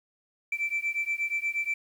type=beating tone pair; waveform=sine; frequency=2329 / 2337.4 Hz; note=D7 / D7; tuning=-15 / -9 cents; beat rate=8.4 Hz; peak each=-29 dBFS; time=0.52-1.74 s; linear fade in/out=5 ms; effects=tanh soft clip ceiling -22 dBFS + 9-bit